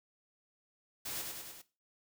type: noise with echo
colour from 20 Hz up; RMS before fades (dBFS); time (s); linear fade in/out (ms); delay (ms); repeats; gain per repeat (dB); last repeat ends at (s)
white; -40; 1.05-1.22; 10; 100; 4; -3; 1.62
effects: noise-tail reverb RT60 0.3 s tail -17 dB re dry